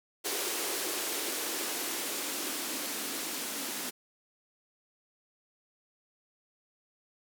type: noise with band-pass filter sweep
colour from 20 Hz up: violet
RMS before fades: -35 dBFS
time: 0.24-3.91 s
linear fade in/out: 20 ms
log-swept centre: 380 to 250 Hz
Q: 3.5
effects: none